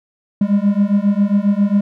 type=beating tone pair; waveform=triangle; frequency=198.8 / 206.2 Hz; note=G3 / G#3; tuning=+25 / -12 cents; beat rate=7.4 Hz; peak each=-13 dBFS; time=0.41-1.81 s; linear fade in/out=5 ms; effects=none